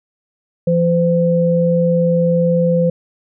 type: tone pair together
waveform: sine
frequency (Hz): 170.22 / 512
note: F3 / C5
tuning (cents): -44 / -38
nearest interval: octave + perfect fifth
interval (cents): 1906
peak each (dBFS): -14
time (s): 0.67-2.9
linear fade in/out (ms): 5
effects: none